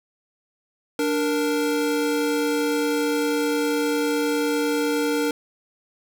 square tone pair together, 293.7 / 466.2 Hz, D4 / A#4, 0 / 0 cents, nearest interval minor sixth, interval 800 cents, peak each -24 dBFS, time 0.99-5.31 s, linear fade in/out 2 ms, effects none

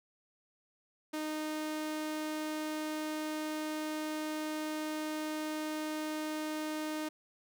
sawtooth tone, 308.3 Hz, D#4, 16 cents flat, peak -31 dBFS, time 1.13-7.09 s, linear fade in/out 10 ms, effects none

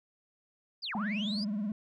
sine linear two-way sweep, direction down then up, 5090 to 694 to 5090 Hz, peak -34 dBFS, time 0.82-1.45 s, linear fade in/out 20 ms, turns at 0.95 s
triangle tone with vibrato, 207.7 Hz, G#3, in tune, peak -28 dBFS, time 0.95-1.72 s, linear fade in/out 2 ms, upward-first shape triangle, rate 19 Hz, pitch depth 140 cents each way
effects tanh soft clip ceiling -25 dBFS

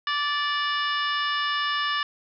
harmonic tone with a mistuned harmonic, 583 Hz, D5, 13 cents flat, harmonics 2 / 3 / 4 / 5 / 6 / 7 / 8 / 9, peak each -27 / -28 / -39 / -31 / -34 / -43 / -42 / -37 dBFS, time 0.07-2.03 s, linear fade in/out 2 ms, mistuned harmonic 6, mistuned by +29 cents, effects none

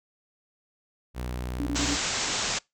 sawtooth tone, 61.74 Hz, B1, in tune, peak -27 dBFS, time 1.14-1.98 s, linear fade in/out 50 ms
sine tone bursts, 286.8 Hz, D4, 41 cents flat, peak -27 dBFS, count 4, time 1.6-1.948 s, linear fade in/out 0 ms, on 66 ms, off 28 ms
white low-pass noise, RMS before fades -29 dBFS, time 1.75-2.59 s, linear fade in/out 10 ms, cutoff 7700 Hz, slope 96 dB/octave
effects noise-tail reverb RT60 0.2 s tail -25 dB re dry

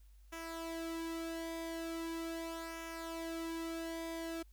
sawtooth tone with flanger, 329.6 Hz, E4, in tune, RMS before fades -42 dBFS, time 0.32-4.43 s, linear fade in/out 10 ms, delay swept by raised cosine 0.23 to 2.33 ms, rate 0.4 Hz, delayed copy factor -0.6, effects added 50 Hz sine -57 dBFS peak until 4.52 s + white hiss -75 dBFS RMS until 4.52 s

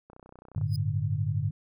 click train, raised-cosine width 1 ms, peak -35 dBFS, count 17, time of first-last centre 0.1-0.613 s, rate 31.2 Hz
sine chord, G suspended second, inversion none, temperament just, 98 / 110.25 / 147 Hz, G2 / A2 / D3, 0 / +4 / +2 cents, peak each -30 dBFS, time 0.56-1.51 s, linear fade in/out 5 ms
40% pulse tone with exponential growth, 4992 Hz, D#8, 5 cents sharp, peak -35 dBFS, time 0.67-0.76 s, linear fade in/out 2 ms, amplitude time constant 19 ms
effects none

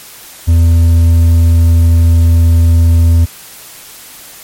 triangle tone with hard clipping, 83.5 Hz, E2, 23 cents sharp, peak -5 dBFS, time 0.47-3.26 s, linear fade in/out 20 ms, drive 7 dB, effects white hiss -33 dBFS RMS until 4.43 s + MP3 64 kbps

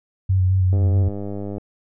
sine tone with vibrato, 93.4 Hz, F#2, 17 cents sharp, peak -14 dBFS, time 0.29-1.09 s, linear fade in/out 10 ms, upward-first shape square, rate 4.7 Hz, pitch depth 23 cents each way
click train, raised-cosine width 2 ms, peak -17 dBFS, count 87, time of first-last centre 0.73-1.581 s, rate 101 Hz
effects none

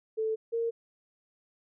sine tone pair in turn, 440 / 461.6 Hz, A4 / A#4, 0 / -17 cents, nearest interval minor second, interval 83 cents, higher second, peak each -27 dBFS, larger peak neither, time 0.17-0.36 / 0.52-0.71 s, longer neither, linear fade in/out 20 ms, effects none

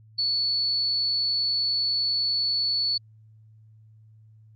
sine tone, 4435 Hz, C#8, in tune, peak -22 dBFS, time 0.18-2.98 s, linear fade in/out 10 ms, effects added 109 Hz sine -50 dBFS peak until 4.55 s + Opus 48 kbps

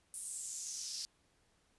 pink noise with high-pass filter sweep, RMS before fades -43 dBFS, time 0.14-1.05 s, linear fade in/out 0 ms, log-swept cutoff 9500 to 4800 Hz, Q 4, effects pink hiss -73 dBFS RMS until 1.78 s + resampled to 24000 Hz

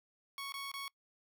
15% pulse tone with dropouts, 1108.7 Hz, C#6, in tune, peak -34 dBFS, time 0.38-0.88 s, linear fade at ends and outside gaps 1 ms, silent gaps 0.522-0.54 / 0.716-0.739 s, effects noise-tail reverb RT60 0.1 s tail -25 dB re dry

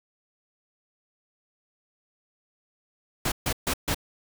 pink noise bursts, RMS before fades -26 dBFS, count 4, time 3.25-3.946 s, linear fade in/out 5 ms, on 69 ms, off 140 ms, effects none

